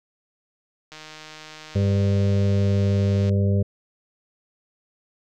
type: click train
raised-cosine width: 0.2 ms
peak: -23 dBFS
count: 369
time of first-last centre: 0.92-3.294 s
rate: 155 Hz
type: harmonic tone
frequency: 99.3 Hz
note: G2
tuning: 23 cents sharp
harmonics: 1 / 2 / 4 / 5 / 6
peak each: -18 / -24 / -30 / -32 / -34 dBFS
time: 1.75-3.63 s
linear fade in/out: 10 ms
effects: none